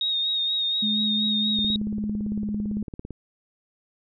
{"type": "tone with vibrato", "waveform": "sine", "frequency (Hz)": 3729, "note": "A#7", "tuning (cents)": 0, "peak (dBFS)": -22, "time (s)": [0.01, 1.76], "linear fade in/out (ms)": 2, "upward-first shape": "sine", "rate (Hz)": 4.2, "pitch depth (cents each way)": 33}
{"type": "tone with pitch glide", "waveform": "sine", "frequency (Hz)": [211.4, 208.9], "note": ["G#3", "G#3"], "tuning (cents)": [31, 10], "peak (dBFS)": -25, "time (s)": [0.82, 2.83], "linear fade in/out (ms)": 10, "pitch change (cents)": -21, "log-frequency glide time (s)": [1.5, 2.55]}
{"type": "click train", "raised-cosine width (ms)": 3, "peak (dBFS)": -22, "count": 28, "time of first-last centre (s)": [1.59, 3.107], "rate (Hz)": 17.8}
{"effects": []}